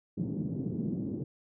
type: band-pass noise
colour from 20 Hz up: pink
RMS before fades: -34 dBFS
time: 0.17-1.24 s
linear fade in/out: 10 ms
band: 130 to 320 Hz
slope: 24 dB/octave
effects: none